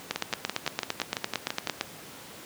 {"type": "two click trains", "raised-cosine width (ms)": 0.2, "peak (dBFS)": [-11, -9], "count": [10, 16], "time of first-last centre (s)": [[0.16, 1.673], [0.11, 1.811]], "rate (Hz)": [5.95, 8.82], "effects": ["pink hiss -45 dBFS RMS until 2.45 s", "high-pass 150 Hz 12 dB/octave"]}